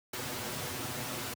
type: noise with comb filter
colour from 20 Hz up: pink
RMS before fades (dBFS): -37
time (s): 0.13-1.34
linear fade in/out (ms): 5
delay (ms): 8.1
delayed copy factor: +0.8
effects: high-pass 100 Hz 12 dB/octave